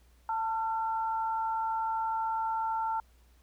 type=tone pair together; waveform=sine; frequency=892 / 1363.4 Hz; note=A5 / F6; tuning=+23 / -42 cents; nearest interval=perfect fifth; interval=735 cents; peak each=-29 / -37 dBFS; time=0.29-3 s; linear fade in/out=2 ms; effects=added 60 Hz sine -59 dBFS peak until 3.42 s + pink hiss -68 dBFS RMS until 3.42 s